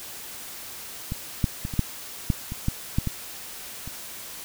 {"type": "clicks", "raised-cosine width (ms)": 5, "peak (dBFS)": [-16, -8, -17, -20, -8, -8, -19, -10, -9, -13, -24], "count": 11, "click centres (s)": [1.121, 1.442, 1.651, 1.738, 1.793, 2.302, 2.521, 2.684, 2.985, 3.073, 3.876], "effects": ["white hiss -39 dBFS RMS until 4.44 s"]}